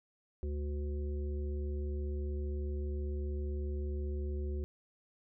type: harmonic tone with a mistuned harmonic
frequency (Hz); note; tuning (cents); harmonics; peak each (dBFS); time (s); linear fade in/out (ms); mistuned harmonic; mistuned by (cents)
72.5; D2; -22; 1 / 3 / 5 / 7; -34 / -48 / -43 / -54; 0.43-4.64; 0; 5; +33
effects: none